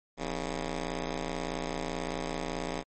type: ring-modulated tone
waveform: 10% pulse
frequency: 143.1 Hz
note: D3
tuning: 45 cents flat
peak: -21 dBFS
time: 0.17-2.84 s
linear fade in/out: 50 ms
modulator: 114 Hz
effects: MP3 32 kbps